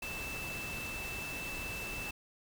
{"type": "tone in noise", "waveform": "sine", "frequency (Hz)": 2646, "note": "E7", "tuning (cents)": 6, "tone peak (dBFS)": -40, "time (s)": [0.02, 2.11], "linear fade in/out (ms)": 5, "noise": "pink", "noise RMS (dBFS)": -43, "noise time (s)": [0.02, 2.11], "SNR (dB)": 0, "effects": []}